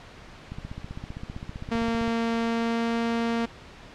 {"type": "click train", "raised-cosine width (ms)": 5, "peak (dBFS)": -23, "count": 25, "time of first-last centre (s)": [0.52, 2.078], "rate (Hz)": 15.4}
{"type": "tone with pitch glide", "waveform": "sawtooth", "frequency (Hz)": [230, 231.6], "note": ["A#3", "A#3"], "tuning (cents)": [-23, -11], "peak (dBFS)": -20, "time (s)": [1.71, 3.46], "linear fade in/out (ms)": 10, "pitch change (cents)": 12, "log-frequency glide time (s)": [2.39, 2.99]}
{"effects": ["pink hiss -46 dBFS RMS until 3.94 s", "low-pass 4000 Hz 12 dB/octave"]}